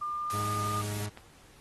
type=tone with pitch glide; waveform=sine; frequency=1200 to 1216.8 Hz; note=D6 to D#6; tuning=+37 to -39 cents; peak=-31 dBFS; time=0.01-0.82 s; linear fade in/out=10 ms; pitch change=+24 cents; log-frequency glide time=0.23-0.4 s
type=high-pass noise; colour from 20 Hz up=white; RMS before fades=-41 dBFS; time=0.3-1.06 s; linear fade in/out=0 ms; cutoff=310 Hz; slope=24 dB/octave
type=tone; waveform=40% pulse; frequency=103.83 Hz; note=G#2; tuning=in tune; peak=-33 dBFS; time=0.32-1.1 s; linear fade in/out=20 ms
type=click; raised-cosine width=0.3 ms; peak=-30 dBFS; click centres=1.174 s
effects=pink hiss -58 dBFS RMS until 1.6 s + AAC 32 kbps